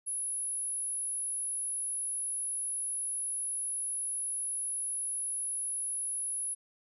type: tone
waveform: sine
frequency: 10548 Hz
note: E9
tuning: in tune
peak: -32 dBFS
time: 0.06-6.55 s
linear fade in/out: 20 ms
effects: none